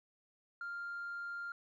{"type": "tone with tanh clipping", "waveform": "triangle", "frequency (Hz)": 1396.9, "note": "F6", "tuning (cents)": 0, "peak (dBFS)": -40, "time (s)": [0.61, 1.52], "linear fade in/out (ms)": 2, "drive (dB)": 5, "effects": []}